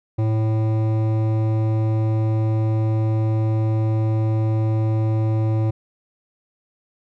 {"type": "tone with hard clipping", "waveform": "triangle", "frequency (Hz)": 110, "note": "A2", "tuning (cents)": 0, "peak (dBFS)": -19, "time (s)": [0.18, 5.71], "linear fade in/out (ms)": 10, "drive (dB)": 17, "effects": []}